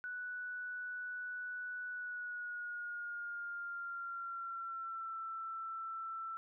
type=tone with pitch glide; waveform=sine; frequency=1480 to 1333.9 Hz; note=F#6 to E6; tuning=0 to +20 cents; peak=-40 dBFS; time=0.04-6.37 s; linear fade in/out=0 ms; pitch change=-180 cents; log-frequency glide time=1.89-5.16 s; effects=none